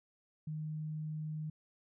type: tone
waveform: sine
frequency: 154.5 Hz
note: D#3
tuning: 12 cents flat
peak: -37 dBFS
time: 0.47-1.5 s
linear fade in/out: 5 ms
effects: none